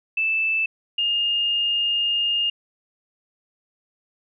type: tone pair in turn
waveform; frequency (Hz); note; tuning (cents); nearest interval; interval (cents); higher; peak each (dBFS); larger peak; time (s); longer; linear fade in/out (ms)
sine; 2637 / 2830; E7 / F7; 0 / +22; minor second; 122; second; -19; neither; 0.17-0.66 / 0.98-2.5; second; 5
effects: none